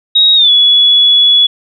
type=tone with pitch glide; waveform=sine; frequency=3788 to 3394 Hz; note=A#7 to G#7; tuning=+27 to +37 cents; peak=-4 dBFS; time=0.15-1.47 s; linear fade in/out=10 ms; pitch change=-190 cents; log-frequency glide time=0.35-0.51 s; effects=none